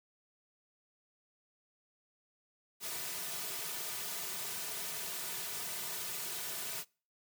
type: noise with comb filter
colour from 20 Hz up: white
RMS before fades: -40 dBFS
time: 2.8-6.85 s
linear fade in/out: 50 ms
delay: 3.7 ms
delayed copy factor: -0.7
effects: noise-tail reverb RT60 0.4 s tail -26 dB re dry + high-pass 150 Hz 12 dB/octave